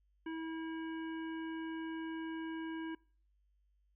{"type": "harmonic tone", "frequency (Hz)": 323.6, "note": "E4", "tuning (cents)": -32, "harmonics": [1, 3, 5, 7, 9], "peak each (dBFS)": [-39, -50, -50, -58, -58], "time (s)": [0.26, 2.95], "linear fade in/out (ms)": 5, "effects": ["noise-tail reverb RT60 0.5 s tail -26 dB re dry", "added 50 Hz sine -70 dBFS peak until 3.95 s"]}